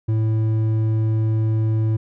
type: tone with hard clipping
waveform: sine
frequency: 110 Hz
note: A2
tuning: in tune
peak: -18 dBFS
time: 0.08-1.97 s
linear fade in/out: 10 ms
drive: 6 dB
effects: none